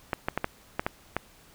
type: clicks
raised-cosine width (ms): 0.5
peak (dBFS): -11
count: 7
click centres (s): 0.132 / 0.285 / 0.376 / 0.444 / 0.795 / 0.865 / 1.166
effects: pink hiss -56 dBFS RMS until 1.54 s

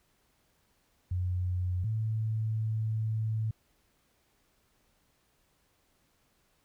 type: tone pair in turn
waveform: sine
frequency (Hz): 90.5 / 110.07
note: F#2 / A2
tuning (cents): -38 / +1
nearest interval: minor third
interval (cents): 339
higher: second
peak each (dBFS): -28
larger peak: neither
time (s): 1.11-1.84 / 1.84-3.51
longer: second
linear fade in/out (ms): 5
effects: pink hiss -71 dBFS RMS until 6.64 s

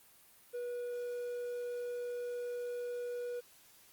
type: tone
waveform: triangle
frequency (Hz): 485.8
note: B4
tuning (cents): -29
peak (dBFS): -35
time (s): 0.53-3.41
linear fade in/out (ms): 20
effects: white hiss -62 dBFS RMS until 3.92 s + Opus 32 kbps

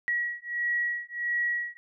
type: beating tone pair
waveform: sine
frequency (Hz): 1916 / 1917.5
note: A#6 / A#6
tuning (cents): +47 / +48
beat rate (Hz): 1.5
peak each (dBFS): -30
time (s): 0.08-1.77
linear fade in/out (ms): 0
effects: none

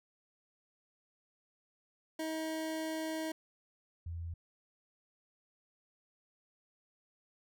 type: tone pair in turn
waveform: 25% pulse / sine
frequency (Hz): 317.8 / 84.17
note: D#4 / E2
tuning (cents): +37 / +37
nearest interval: octave + major seventh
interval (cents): 2300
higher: first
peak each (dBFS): -32 / -38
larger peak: first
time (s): 2.19-3.32 / 4.06-4.34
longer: first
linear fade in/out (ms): 5
effects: none

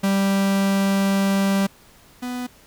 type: tone pair in turn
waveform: 45% pulse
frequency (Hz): 196 / 248.1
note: G3 / B3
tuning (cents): 0 / +8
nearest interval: major third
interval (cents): 408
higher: second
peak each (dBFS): -17 / -26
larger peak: first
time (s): 0.03-1.67 / 2.22-2.47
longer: first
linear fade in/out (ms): 10
effects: pink hiss -51 dBFS RMS until 2.66 s

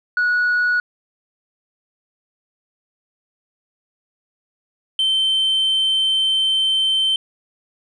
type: tone pair in turn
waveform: sine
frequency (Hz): 1463 / 3100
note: F#6 / G7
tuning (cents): -20 / -20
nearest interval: octave + minor second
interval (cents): 1300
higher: second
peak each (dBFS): -13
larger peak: neither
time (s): 0.17-0.8 / 4.99-7.16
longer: second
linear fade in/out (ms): 2
effects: tanh soft clip ceiling -13 dBFS

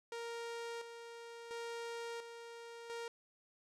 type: tone with tremolo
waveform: sawtooth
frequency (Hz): 466.2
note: A#4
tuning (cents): 0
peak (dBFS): -38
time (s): 0.12-3.08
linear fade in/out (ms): 2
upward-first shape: square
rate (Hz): 0.72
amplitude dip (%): 55
effects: low-pass 8000 Hz 12 dB/octave

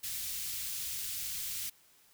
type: band-stop noise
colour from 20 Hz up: white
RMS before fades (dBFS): -38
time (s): 0.03-1.7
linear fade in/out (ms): 10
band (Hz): 110 to 2700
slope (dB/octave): 12
effects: white hiss -64 dBFS RMS until 2.13 s

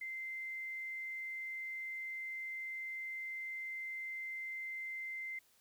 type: tone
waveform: sine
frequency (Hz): 2080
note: C7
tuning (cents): -11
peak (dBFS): -40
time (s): 0.01-5.39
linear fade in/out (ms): 5
effects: white hiss -70 dBFS RMS until 5.6 s

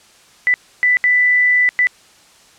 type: tone bursts at uneven times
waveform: sine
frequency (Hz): 1986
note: B6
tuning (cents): +9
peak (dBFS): -10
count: 4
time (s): 0.47-0.54 / 0.83-0.97 / 1.04-1.69 / 1.79-1.87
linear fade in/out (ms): 0
effects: white hiss -48 dBFS RMS until 2.58 s + low-pass 8000 Hz 12 dB/octave

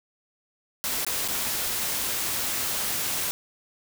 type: noise with dropouts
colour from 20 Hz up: white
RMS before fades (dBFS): -28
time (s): 0.84-3.31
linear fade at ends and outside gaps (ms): 0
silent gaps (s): 1.048-1.066 / 1.278-1.285
effects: none

